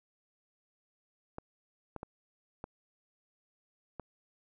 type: clicks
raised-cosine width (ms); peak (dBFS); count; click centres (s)
1; -26; 5; 1.384 / 1.963 / 2.031 / 2.641 / 3.997
effects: none